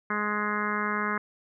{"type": "harmonic tone", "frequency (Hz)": 209.2, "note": "G#3", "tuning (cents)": 13, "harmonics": [1, 2, 3, 4, 5, 6, 7, 8, 9, 10], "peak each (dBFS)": [-33, -36, -43, -42, -33, -32, -35, -34, -40, -38], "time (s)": [0.1, 1.18], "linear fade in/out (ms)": 5, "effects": []}